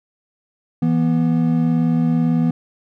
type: tone pair together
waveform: triangle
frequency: 164.81 / 242.9 Hz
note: E3 / B3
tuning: 0 / -29 cents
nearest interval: perfect fifth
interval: 671 cents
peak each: -15 dBFS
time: 0.82-2.51 s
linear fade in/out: 5 ms
effects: none